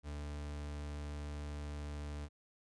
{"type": "tone", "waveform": "40% pulse", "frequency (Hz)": 73.42, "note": "D2", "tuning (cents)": 0, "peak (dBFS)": -40, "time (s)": [0.03, 2.29], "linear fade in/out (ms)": 50, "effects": ["resampled to 22050 Hz"]}